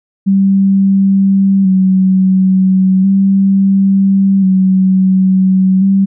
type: tone with vibrato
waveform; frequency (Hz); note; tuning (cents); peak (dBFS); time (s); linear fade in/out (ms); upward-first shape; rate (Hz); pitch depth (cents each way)
sine; 191.6; G3; -39; -6; 0.26-6.06; 20; square; 0.36; 29
effects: none